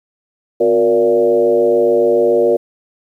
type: tone with frequency modulation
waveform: sine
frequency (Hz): 469.1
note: A#4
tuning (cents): +11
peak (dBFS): -9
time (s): 0.6-2.57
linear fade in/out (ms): 10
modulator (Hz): 107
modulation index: 1.2
effects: 8-bit